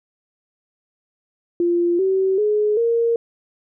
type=tone with pitch steps; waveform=sine; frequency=346.1 / 381.8 / 421.2 / 464.7 Hz; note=F4 / G4 / G#4 / A#4; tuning=-16 / -46 / +24 / -5 cents; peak=-15 dBFS; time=1.6-3.16 s; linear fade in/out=2 ms; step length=390 ms; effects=none